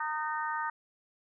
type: harmonic tone with a mistuned harmonic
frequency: 306.1 Hz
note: D#4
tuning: 28 cents flat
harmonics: 3 / 4 / 5 / 6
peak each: -34 / -36 / -38 / -40 dBFS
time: 0-0.7 s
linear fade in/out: 5 ms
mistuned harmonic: 4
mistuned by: +17 cents
effects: none